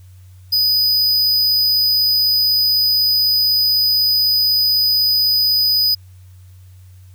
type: tone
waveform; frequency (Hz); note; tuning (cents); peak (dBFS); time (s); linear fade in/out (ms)
square; 4978; D#8; 0; -13; 0.52-5.95; 10
effects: added 92 Hz sine -39 dBFS peak until 7.14 s + white hiss -57 dBFS RMS until 7.14 s